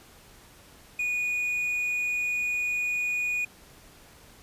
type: tone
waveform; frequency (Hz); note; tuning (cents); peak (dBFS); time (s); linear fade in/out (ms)
triangle; 2460; D#7; -20; -24; 0.99-3.45; 5
effects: pink hiss -53 dBFS RMS until 4.42 s + resampled to 32000 Hz